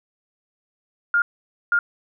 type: tone bursts at uneven times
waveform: sine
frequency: 1412 Hz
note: F6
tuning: 19 cents sharp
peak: -15 dBFS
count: 2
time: 1.14-1.22 / 1.72-1.79 s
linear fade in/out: 2 ms
effects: none